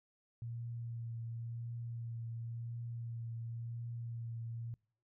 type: tone with vibrato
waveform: sine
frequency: 116.54 Hz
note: A#2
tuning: in tune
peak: -40 dBFS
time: 0.42-4.74 s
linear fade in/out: 0 ms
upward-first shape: triangle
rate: 0.94 Hz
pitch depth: 22 cents each way
effects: noise-tail reverb RT60 0.5 s tail -26 dB re dry